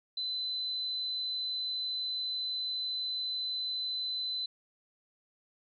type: tone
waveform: sine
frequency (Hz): 4027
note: B7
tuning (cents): +33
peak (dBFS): -32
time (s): 0.17-4.46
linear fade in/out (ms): 5
effects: none